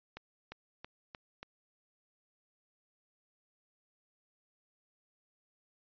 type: accelerating click train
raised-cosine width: 0.3 ms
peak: -28 dBFS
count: 5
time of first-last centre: 0.17-1.43 s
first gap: 350 ms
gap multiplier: 0.93
effects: resampled to 11025 Hz